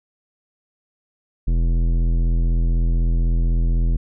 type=tone with tanh clipping; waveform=sine; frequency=42 Hz; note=E1; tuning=33 cents sharp; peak=-17 dBFS; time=1.47-3.97 s; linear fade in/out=10 ms; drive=14 dB; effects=none